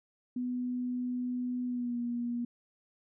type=tone with pitch glide; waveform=sine; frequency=248.2 to 239.3 Hz; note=B3 to A#3; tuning=+9 to +46 cents; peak=-31 dBFS; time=0.36-2.45 s; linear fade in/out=5 ms; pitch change=-63 cents; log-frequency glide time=1.66-1.98 s; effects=none